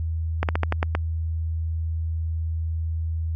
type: slowing click train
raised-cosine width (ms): 0.5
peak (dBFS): -7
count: 7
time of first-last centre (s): 0.43-0.951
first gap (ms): 58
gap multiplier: 1.16
effects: added 81 Hz sine -23 dBFS peak until 3.35 s + MP3 64 kbps